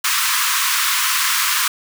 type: high-pass noise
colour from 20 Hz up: pink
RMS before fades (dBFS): -18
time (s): 0.04-1.68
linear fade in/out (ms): 5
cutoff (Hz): 990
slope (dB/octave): 96
effects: none